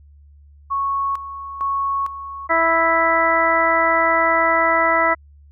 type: tone with tremolo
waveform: sine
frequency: 1105 Hz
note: C#6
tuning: 6 cents flat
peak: -18 dBFS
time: 0.7-2.48 s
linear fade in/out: 20 ms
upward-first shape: square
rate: 1.1 Hz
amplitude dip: 70%
type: harmonic tone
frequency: 329.6 Hz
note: E4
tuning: in tune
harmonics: 1 / 2 / 3 / 4 / 5 / 6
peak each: -28 / -20 / -20 / -19 / -29 / -19 dBFS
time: 2.49-5.15 s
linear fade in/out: 20 ms
effects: added 72 Hz sine -44 dBFS peak until 5.51 s